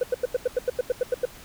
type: tone bursts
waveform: sine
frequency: 498.8 Hz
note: B4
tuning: 17 cents sharp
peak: -16 dBFS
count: 12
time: 0.01-1.254 s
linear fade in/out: 5 ms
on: 23 ms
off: 88 ms
effects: tanh soft clip ceiling -18 dBFS + pink hiss -46 dBFS RMS until 1.44 s